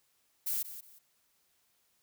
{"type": "noise with echo", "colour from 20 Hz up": "violet", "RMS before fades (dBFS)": -33, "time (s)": [0.46, 0.63], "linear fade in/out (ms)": 10, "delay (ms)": 180, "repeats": 2, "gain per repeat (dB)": -12, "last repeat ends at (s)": 0.99, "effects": ["white hiss -73 dBFS RMS until 2.02 s"]}